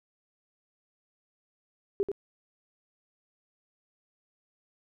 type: tone with echo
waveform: sine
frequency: 399 Hz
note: G4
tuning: 31 cents sharp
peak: -23 dBFS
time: 2-2.03 s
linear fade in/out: 0 ms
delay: 86 ms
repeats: 1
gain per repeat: -5 dB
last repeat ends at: 2.116 s
effects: none